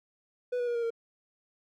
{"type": "tone with pitch steps", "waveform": "triangle", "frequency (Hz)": [493.9, 485.4, 477.1, 468.9, 460.8], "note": ["B4", "B4", "A#4", "A#4", "A#4"], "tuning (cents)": [0, -30, 40, 10, -20], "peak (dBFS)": -26, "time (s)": [0.52, 0.905], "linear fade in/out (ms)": 10, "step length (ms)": 77, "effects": []}